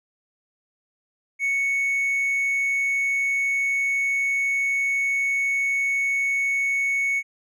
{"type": "tone with hard clipping", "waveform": "sine", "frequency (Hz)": 2217, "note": "C#7", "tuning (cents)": 0, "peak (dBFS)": -21, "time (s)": [1.39, 7.23], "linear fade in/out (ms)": 50, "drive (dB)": 2, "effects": []}